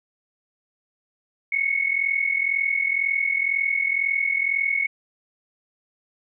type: tone pair together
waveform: sine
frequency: 2175 / 2217 Hz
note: C#7 / C#7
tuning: -33 / 0 cents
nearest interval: unison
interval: 33 cents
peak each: -24 / -22 dBFS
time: 1.52-4.87 s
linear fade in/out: 5 ms
effects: none